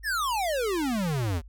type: exponential sweep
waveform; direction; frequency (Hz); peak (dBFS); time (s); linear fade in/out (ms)
square; down; 1864.7 to 76.5; -26; 0.03-1.42; 50
effects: added 50 Hz sine -44 dBFS peak until 1.48 s